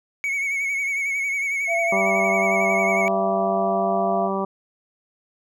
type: tone with vibrato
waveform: triangle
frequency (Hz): 2225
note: C#7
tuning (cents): +6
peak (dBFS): -20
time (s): 0.24-3.08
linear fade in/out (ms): 0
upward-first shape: triangle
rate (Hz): 11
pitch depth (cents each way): 57
type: tone with pitch glide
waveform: sine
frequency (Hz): 675 to 682.8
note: E5 to F5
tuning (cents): +41 to -39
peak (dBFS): -21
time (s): 1.67-4.3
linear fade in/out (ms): 50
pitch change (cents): +20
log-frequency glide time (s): 3.29-4.03
type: harmonic tone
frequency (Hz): 194.2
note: G3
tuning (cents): -16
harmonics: 1 / 2 / 3 / 4 / 5 / 6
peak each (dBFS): -27 / -27 / -29 / -31 / -30 / -30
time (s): 1.92-4.45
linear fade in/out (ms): 5
effects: none